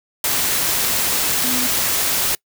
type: tone in noise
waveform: sine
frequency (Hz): 251.7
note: B3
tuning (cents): +33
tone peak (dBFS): -25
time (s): 1.44-1.67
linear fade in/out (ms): 2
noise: white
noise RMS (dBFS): -19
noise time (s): 0.24-2.35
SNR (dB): -9
effects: noise-tail reverb RT60 0.1 s tail -25 dB re dry